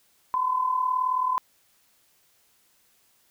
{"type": "tone with amplitude modulation", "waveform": "sine", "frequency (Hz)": 1017, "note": "C6", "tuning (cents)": -50, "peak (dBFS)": -19, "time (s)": [0.34, 1.38], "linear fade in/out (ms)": 0, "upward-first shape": "sine", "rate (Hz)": 38.8, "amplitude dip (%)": 65, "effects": ["white hiss -64 dBFS RMS until 3.3 s"]}